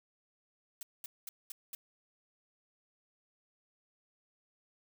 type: noise bursts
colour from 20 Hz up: blue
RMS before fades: -43 dBFS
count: 5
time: 0.81-1.75 s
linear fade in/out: 2 ms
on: 20 ms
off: 210 ms
effects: none